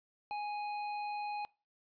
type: tone with tanh clipping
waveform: triangle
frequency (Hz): 830.6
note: G#5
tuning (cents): 0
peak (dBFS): -38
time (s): 0.31-1.45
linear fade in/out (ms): 0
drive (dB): 18
effects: noise-tail reverb RT60 0.3 s tail -22 dB re dry + resampled to 11025 Hz